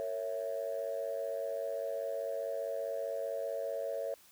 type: chord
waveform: sine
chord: A# diminished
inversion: none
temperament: equal with one note detuned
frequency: 458.9 / 554.4 / 659.3 Hz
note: A#4 / C#5 / E5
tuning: -27 / 0 / 0 cents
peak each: -40 / -36 / -38 dBFS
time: 0-4.14 s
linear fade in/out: 0 ms
effects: tanh soft clip ceiling -27 dBFS + white hiss -61 dBFS RMS until 4.31 s